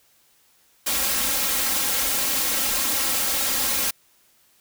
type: noise with comb filter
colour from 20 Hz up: white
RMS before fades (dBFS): -23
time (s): 0.86-3.91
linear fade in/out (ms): 10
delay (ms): 3.7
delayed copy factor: +1
effects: white hiss -60 dBFS RMS until 4.6 s